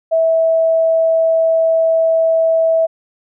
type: tone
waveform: sine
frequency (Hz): 652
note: E5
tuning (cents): -19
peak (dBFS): -10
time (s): 0.11-2.87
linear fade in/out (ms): 20
effects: none